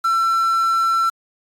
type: tone with quantisation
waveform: triangle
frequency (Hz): 1345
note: E6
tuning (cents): +34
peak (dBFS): -13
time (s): 0.04-1.1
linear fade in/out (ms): 10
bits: 6
effects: AAC 64 kbps

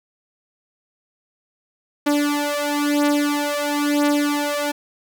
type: beating tone pair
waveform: sawtooth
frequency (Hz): 291 / 292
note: D4 / D4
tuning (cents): -16 / -10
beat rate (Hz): 1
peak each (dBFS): -17 / -17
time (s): 2.06-4.72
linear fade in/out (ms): 10
effects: none

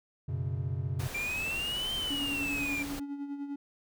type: chord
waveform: triangle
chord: F# suspended fourth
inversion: none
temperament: equal with one note detuned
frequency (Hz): 92.5 / 123.04 / 138.59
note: F#2 / B2 / C#3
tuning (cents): 0 / -6 / 0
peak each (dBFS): -33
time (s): 0.28-1.08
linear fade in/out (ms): 10
type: noise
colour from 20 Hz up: pink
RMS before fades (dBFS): -41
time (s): 0.99-3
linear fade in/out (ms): 10
type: exponential two-way sweep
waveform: triangle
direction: up then down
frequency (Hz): 2349 to 3136 to 2349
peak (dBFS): -30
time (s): 1.14-2.83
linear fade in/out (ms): 10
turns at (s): 1.94
type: tone with tremolo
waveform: triangle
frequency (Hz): 283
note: C#4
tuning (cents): +36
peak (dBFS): -31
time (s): 2.1-3.56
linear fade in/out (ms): 5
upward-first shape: sine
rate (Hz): 10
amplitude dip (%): 55
effects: none

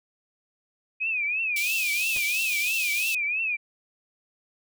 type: tone with vibrato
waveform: sine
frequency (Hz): 2489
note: D#7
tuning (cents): 0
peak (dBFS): -24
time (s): 1-3.57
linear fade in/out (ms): 20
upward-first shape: triangle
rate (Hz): 3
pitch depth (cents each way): 160
type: high-pass noise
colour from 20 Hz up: pink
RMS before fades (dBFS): -32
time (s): 1.56-3.15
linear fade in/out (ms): 5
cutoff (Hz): 2600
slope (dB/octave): 96
type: noise with exponential decay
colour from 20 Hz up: pink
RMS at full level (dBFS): -37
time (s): 2.16-2.23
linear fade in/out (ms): 0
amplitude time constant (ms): 15
effects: none

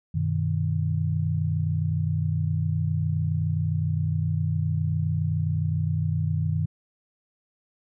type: chord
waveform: sine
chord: G augmented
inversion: none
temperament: equal with one note detuned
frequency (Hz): 96.09 / 123.47 / 155.56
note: G2 / B2 / D#3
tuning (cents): -34 / 0 / 0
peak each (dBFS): -26 / -31 / -25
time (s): 0.14-6.66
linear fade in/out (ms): 10
effects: none

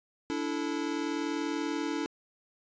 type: chord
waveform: square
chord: D suspended second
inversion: none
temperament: equal with one note detuned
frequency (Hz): 289.3 / 329.6 / 440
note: D4 / E4 / A4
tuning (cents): -26 / 0 / 0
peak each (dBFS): -34 / -35 / -39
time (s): 0.3-2.06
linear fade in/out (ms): 0
effects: resampled to 16000 Hz

